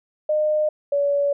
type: tone pair in turn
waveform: sine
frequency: 610 / 569.2 Hz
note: D#5 / C#5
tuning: -34 / +46 cents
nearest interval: minor second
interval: 120 cents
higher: first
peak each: -17 dBFS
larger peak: neither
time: 0.29-0.69 / 0.92-1.33 s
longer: second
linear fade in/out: 5 ms
effects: none